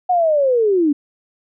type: linear sweep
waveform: sine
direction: down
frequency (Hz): 740 to 277.2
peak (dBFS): -12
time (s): 0.09-0.93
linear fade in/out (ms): 10
effects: none